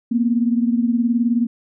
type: beating tone pair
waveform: sine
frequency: 233.1 / 252.1 Hz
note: A#3 / B3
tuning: 0 / +36 cents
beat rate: 19 Hz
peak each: -16 / -21 dBFS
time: 0.11-1.47 s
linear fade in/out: 10 ms
effects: none